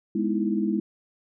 sine chord, E major seventh, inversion first, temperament equal, 207.7 / 246.9 / 311.1 / 329.6 Hz, G#3 / B3 / D#4 / E4, 0 / 0 / 0 / 0 cents, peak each -25 / -31 / -31 / -27 dBFS, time 0.15-0.8 s, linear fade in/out 5 ms, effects none

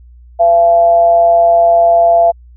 sine tone with amplitude modulation, 680 Hz, F5, 46 cents flat, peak -3 dBFS, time 0.39-2.32 s, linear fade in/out 20 ms, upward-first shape sine, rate 179 Hz, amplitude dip 45%, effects added 60 Hz sine -36 dBFS peak until 2.56 s

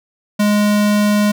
square tone, 207.8 Hz, G#3, 1 cent sharp, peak -12 dBFS, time 0.39-1.32 s, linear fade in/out 10 ms, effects none

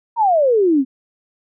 sine exponential sweep, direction down, 962 to 252.3 Hz, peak -11 dBFS, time 0.16-0.85 s, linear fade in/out 50 ms, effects none

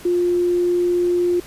sine tone, 352.6 Hz, F4, 17 cents sharp, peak -15 dBFS, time 0.05-1.4 s, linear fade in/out 5 ms, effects pink hiss -41 dBFS RMS until 1.46 s + resampled to 32000 Hz

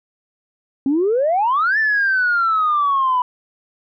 sine exponential two-way sweep, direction up then down, 261.6 to 1787 to 982 Hz, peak -13 dBFS, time 0.86-3.22 s, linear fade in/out 2 ms, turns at 1.78 s, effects tanh soft clip ceiling -10 dBFS

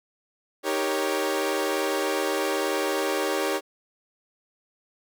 sawtooth chord, Eb dominant seventh, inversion none, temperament equal with one note detuned, 311.1 / 392 / 471 / 554.4 Hz, Eb4 / G4 / Bb4 / Db5, 0 / 0 / +18 / 0 cents, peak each -27 / -24 / -28 / -25 dBFS, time 0.63-3.61 s, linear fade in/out 50 ms, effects none

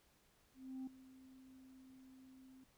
sine tone with ADSR envelope, 261.6 Hz, C4, in tune, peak -40 dBFS, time 0.54-2.64 s, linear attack 330 ms, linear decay 5 ms, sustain -18 dB, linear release 5 ms, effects tanh soft clip ceiling -42 dBFS + pink hiss -73 dBFS RMS until 2.77 s

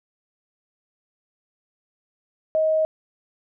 sine tone, 630 Hz, D#5, 21 cents sharp, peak -17 dBFS, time 2.55-2.85 s, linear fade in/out 0 ms, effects none

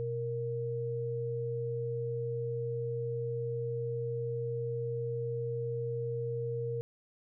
sine tone pair together, 123.48 / 466.2 Hz, B2 / A#4, 0 / 0 cents, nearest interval octave + major seventh, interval 2300 cents, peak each -36 / -34 dBFS, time 0-6.81 s, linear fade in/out 0 ms, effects none

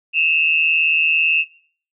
sine tone pair together, 2593 / 2751 Hz, E7 / F7, -29 / -27 cents, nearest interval minor second, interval 102 cents, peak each -16 dBFS, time 0.13-1.45 s, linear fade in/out 50 ms, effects noise-tail reverb RT60 0.5 s tail -18 dB re dry

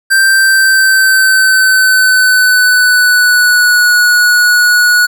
square tone with pitch glide, 1568 to 1463 Hz, G6 to F#6, 0 to -20 cents, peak -6 dBFS, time 0.1-5.07 s, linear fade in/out 20 ms, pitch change -120 cents, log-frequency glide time 0.27-3.93 s, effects none

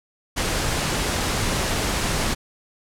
pink noise, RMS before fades -23 dBFS, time 0.36-2.35 s, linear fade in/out 20 ms, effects low-pass 10000 Hz 12 dB/octave

